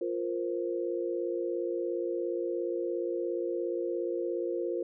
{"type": "chord", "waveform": "sine", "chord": "F suspended fourth", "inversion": "none", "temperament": "equal", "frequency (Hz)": [349.2, 466.2, 523.3], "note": ["F4", "Bb4", "C5"], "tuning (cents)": [0, 0, 0], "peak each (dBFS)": [-32, -35, -36], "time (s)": [0.01, 4.83], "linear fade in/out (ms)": 5, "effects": []}